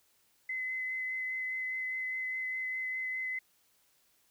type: tone with vibrato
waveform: sine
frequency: 2036 Hz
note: C7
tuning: 48 cents flat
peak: -33 dBFS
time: 0.49-3.39 s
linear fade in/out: 5 ms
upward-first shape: sine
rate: 4.9 Hz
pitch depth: 12 cents each way
effects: white hiss -70 dBFS RMS until 4.3 s